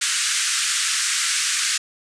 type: band-pass noise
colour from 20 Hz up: white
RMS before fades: -22 dBFS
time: 0.01-1.78 s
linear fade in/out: 10 ms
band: 1300 to 9100 Hz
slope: 48 dB/octave
effects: none